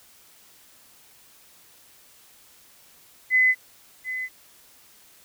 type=tone with echo; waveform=sine; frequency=2025 Hz; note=B6; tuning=43 cents sharp; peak=-15 dBFS; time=3.3-3.55 s; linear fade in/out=50 ms; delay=740 ms; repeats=1; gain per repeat=-12 dB; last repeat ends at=4.29 s; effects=white hiss -54 dBFS RMS until 5.24 s